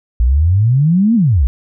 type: exponential two-way sweep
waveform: sine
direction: up then down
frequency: 55.9 to 241.6 to 55.9 Hz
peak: -8 dBFS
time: 0.2-1.47 s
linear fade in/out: 0 ms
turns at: 1.15 s
effects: none